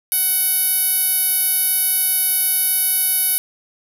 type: tone with band-pass filter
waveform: 10% pulse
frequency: 747 Hz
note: F#5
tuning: 16 cents sharp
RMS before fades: -18 dBFS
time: 0.12-3.38 s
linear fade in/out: 0 ms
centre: 12000 Hz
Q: 4.3
effects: none